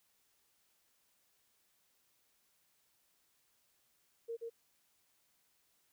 sine tone with echo, 461.8 Hz, A#4, 16 cents flat, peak -38 dBFS, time 4.28-4.37 s, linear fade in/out 20 ms, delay 130 ms, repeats 1, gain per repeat -2 dB, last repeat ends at 4.5 s, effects white hiss -75 dBFS RMS until 5.92 s

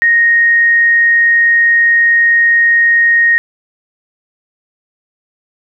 sine tone, 1864.7 Hz, A#6, in tune, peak -6 dBFS, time 0.02-3.38 s, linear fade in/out 0 ms, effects none

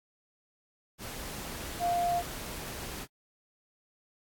sine tone in noise, 698.5 Hz, F5, in tune, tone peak -26 dBFS, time 1.79-2.23 s, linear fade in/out 50 ms, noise pink, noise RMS -40 dBFS, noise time 0.98-3.07 s, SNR +11 dB, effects AAC 64 kbps

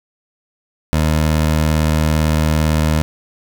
20% pulse tone, 77.78 Hz, D#2, in tune, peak -8 dBFS, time 0.93-3.02 s, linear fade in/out 0 ms, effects none

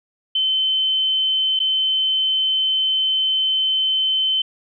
sine tone with dropouts, 3070 Hz, G7, 37 cents flat, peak -16 dBFS, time 0.35-4.42 s, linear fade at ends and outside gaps 5 ms, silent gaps 1.592-1.6 s, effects none

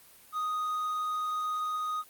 triangle tone, 1244.5 Hz, D#6, in tune, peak -27 dBFS, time 0.32-2.04 s, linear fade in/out 50 ms, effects white hiss -56 dBFS RMS until 2.09 s + Opus 32 kbps

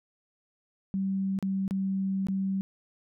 sine tone with dropouts, 192.9 Hz, G3, 28 cents flat, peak -26 dBFS, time 0.94-2.61 s, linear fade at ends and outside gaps 0 ms, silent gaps 1.389-1.426 / 1.679-1.709 / 2.269-2.285 s, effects none

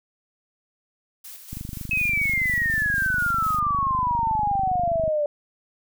blue noise with tremolo, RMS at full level -40 dBFS, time 1.24-3.6 s, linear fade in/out 10 ms, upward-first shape square, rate 4.1 Hz, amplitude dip 40%
click train, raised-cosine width 5 ms, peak -21 dBFS, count 89, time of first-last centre 1.53-5.078 s, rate 24.8 Hz
sine exponential sweep, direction down, 2586 to 580 Hz, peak -20 dBFS, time 1.91-5.26 s, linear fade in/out 2 ms
effects none

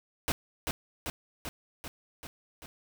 pink noise with echo, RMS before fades -29 dBFS, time 0.28-0.32 s, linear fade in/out 0 ms, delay 390 ms, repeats 6, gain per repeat -3 dB, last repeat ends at 2.66 s, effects none

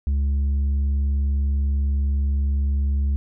sine tone with tanh clipping, 69.9 Hz, C#2, 15 cents sharp, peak -19 dBFS, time 0.07-3.16 s, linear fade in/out 0 ms, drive 4 dB, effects none

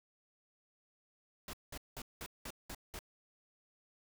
pink noise bursts, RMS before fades -45 dBFS, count 7, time 1.48-2.991 s, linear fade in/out 2 ms, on 53 ms, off 190 ms, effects none

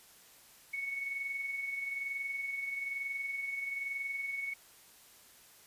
sine tone with amplitude modulation, 2217 Hz, C#7, in tune, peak -33 dBFS, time 0.73-4.54 s, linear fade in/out 10 ms, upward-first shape sine, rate 21.1 Hz, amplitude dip 45%, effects white hiss -59 dBFS RMS until 5.66 s + resampled to 32000 Hz

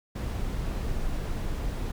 brown noise, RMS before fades -30 dBFS, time 0.15-1.92 s, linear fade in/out 10 ms, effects none

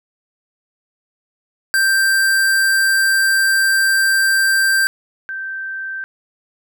square / sine tone pair in turn, 1572 / 1559.3 Hz, G6 / G6, +4 / -10 cents, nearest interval unison, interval 14 cents, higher first, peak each -13 / -23 dBFS, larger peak first, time 1.74-4.87 / 5.29-6.04 s, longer first, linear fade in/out 0 ms, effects none

